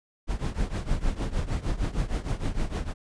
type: noise with tremolo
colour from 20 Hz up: brown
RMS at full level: -24 dBFS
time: 0.27-2.94 s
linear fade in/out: 50 ms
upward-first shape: triangle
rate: 6.5 Hz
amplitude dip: 90%
effects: resampled to 22050 Hz